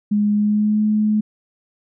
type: tone with pitch glide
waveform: sine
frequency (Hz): 207.7 to 213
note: G#3 to G#3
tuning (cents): 0 to +44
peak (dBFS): -14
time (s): 0.11-1.21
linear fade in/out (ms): 10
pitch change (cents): +44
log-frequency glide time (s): 0.33-0.82
effects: none